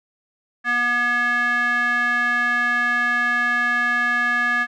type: tone with band-pass filter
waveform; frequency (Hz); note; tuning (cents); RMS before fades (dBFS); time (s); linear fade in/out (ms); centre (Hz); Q
square; 242; B3; -35; -20; 0.64-4.67; 50; 1600; 7.3
effects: none